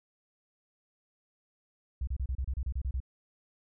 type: tone bursts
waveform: sine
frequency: 64.6 Hz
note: C2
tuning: 21 cents flat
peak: -29 dBFS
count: 11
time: 2.01-3.003 s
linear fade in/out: 5 ms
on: 63 ms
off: 30 ms
effects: none